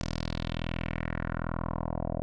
10% pulse tone with low-pass filter sweep, 41.2 Hz, E1, in tune, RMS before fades -33 dBFS, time 0.01-2.22 s, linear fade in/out 0 ms, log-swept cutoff 5800 to 630 Hz, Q 2.8, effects none

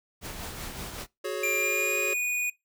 pink noise with tremolo, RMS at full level -36 dBFS, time 0.21-1.07 s, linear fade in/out 50 ms, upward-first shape triangle, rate 5.3 Hz, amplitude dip 45%
square chord, F# suspended second, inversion none, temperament equal with one note detuned, 370 / 421.8 / 554.4 Hz, F#4 / G#4 / C#5, 0 / +27 / 0 cents, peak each -35 dBFS, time 1.24-2.14 s, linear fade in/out 10 ms
square tone with pitch glide, 2381 to 2465 Hz, D7 to D#7, +23 to -17 cents, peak -26 dBFS, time 1.43-2.5 s, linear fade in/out 5 ms, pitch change +60 cents, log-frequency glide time 1.56-1.96 s
effects noise-tail reverb RT60 0.2 s tail -23 dB re dry

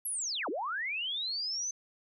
sine linear two-way sweep, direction down then up, 11600 to 261.6 to 6230 Hz, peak -32 dBFS, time 0.05-1.71 s, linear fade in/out 5 ms, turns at 0.49 s, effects none

